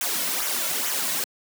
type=noise with flanger; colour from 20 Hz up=white; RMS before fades=-26 dBFS; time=0.01-1.24 s; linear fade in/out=2 ms; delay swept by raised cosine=0.21 to 2.51 ms; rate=2.3 Hz; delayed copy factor=-0.65; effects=high-pass 200 Hz 12 dB/octave